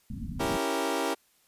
white low-pass noise, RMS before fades -36 dBFS, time 0.1-0.57 s, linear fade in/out 5 ms, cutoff 270 Hz, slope 96 dB/octave
20% pulse chord, C# diminished seventh, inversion none, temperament equal, 277.2 / 329.6 / 392 / 466.2 Hz, C#4 / E4 / G4 / Bb4, 0 / 0 / 0 / 0 cents, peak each -28 dBFS, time 0.39-1.15 s, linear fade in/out 20 ms
effects white hiss -66 dBFS RMS until 1.47 s + resampled to 32000 Hz

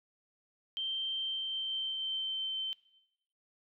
sine tone with pitch glide, 3136 to 3095 Hz, G7 to G7, 0 to -23 cents, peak -33 dBFS, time 0.77-2.73 s, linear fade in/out 0 ms, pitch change -23 cents, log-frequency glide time 1.14-2.61 s, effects noise-tail reverb RT60 0.9 s tail -20 dB re dry

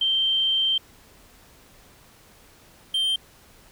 sine / triangle tone pair in turn, 3136 / 3151 Hz, G7 / G7, 0 / +8 cents, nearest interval unison, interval 8 cents, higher second, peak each -19 dBFS, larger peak neither, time 0.01-0.78 / 2.94-3.16 s, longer first, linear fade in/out 5 ms, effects pink hiss -53 dBFS RMS until 3.71 s

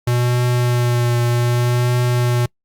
square tone with vibrato, 121.4 Hz, B2, 29 cents flat, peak -15 dBFS, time 0.07-2.46 s, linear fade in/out 5 ms, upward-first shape triangle, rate 0.65 Hz, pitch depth 24 cents each way, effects noise-tail reverb RT60 0.1 s tail -25 dB re dry + Opus 48 kbps

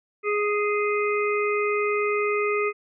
harmonic tone, 415.3 Hz, G#4, in tune, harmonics 1 / 3 / 5 / 6, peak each -23 / -28 / -30 / -31 dBFS, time 0.23-2.73 s, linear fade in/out 50 ms, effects none

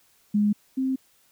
sine tone pair in turn, 207.7 / 263 Hz, G#3 / C4, 0 / +9 cents, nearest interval major third, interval 409 cents, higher second, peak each -18 / -22 dBFS, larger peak first, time 0.34-0.53 / 0.77-0.96 s, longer neither, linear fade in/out 10 ms, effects white hiss -62 dBFS RMS until 1.31 s

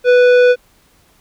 sine tone with tanh clipping, 493.9 Hz, B4, in tune, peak -8 dBFS, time 0.04-0.56 s, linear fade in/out 50 ms, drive 13 dB, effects pink hiss -53 dBFS RMS until 1.2 s

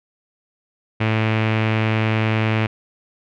sawtooth tone with low-pass filter, 110 Hz, A2, in tune, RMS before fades -19 dBFS, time 1-2.67 s, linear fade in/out 10 ms, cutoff 2500 Hz, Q 2.9, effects none

